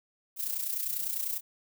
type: noise with amplitude modulation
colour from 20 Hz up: violet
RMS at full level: -30 dBFS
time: 0.36-1.41 s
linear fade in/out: 50 ms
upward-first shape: sine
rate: 30 Hz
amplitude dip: 65%
effects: none